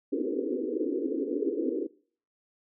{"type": "band-pass noise", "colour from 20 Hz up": "pink", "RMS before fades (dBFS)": -30, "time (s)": [0.12, 1.87], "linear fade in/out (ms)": 10, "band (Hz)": [260, 490], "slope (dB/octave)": 96, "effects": ["noise-tail reverb RT60 0.5 s tail -23 dB re dry"]}